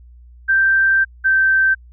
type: tone pair in turn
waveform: sine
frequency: 1568 / 1555.4 Hz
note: G6 / G6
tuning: 0 / -14 cents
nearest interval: unison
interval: 14 cents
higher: first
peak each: -11 dBFS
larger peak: neither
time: 0.48-1.05 / 1.24-1.75 s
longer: first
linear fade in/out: 20 ms
effects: added 60 Hz sine -40 dBFS peak until 1.92 s